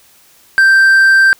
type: tone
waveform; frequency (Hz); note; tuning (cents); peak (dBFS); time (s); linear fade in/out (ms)
triangle; 1568; G6; 0; -3; 0.58-1.33; 0
effects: white hiss -47 dBFS RMS until 1.39 s